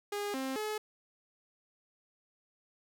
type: tone with pitch steps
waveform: sawtooth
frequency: 409.6 / 265 / 427 Hz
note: G#4 / C4 / G#4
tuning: -24 / +22 / +48 cents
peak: -30 dBFS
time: 0.12-0.78 s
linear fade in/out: 5 ms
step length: 220 ms
effects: none